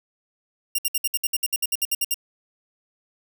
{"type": "tone bursts", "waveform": "5% pulse", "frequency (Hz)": 2794, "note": "F7", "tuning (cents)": 0, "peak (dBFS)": -11, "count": 15, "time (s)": [0.75, 2.143], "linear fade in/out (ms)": 5, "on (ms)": 35, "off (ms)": 62, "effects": []}